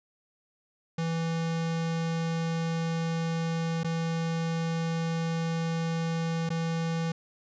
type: tone with dropouts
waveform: square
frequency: 164.81 Hz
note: E3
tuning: in tune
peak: -28 dBFS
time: 0.98-7.12 s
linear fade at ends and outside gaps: 5 ms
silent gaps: 3.834-3.844 / 6.492-6.502 s
effects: resampled to 16000 Hz